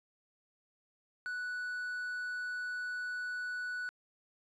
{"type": "tone", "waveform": "triangle", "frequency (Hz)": 1480, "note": "F#6", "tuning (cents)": 0, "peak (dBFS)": -34, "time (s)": [1.26, 3.89], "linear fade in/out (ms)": 0, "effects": ["resampled to 22050 Hz"]}